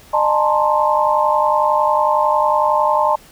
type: tone cluster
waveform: sine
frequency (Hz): 607 / 859 / 910 / 1051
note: D#5 / A5 / A#5 / C6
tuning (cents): -43 / -42 / -42 / +7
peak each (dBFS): -18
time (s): 0.13-3.16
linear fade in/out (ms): 10
effects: pink hiss -45 dBFS RMS until 3.31 s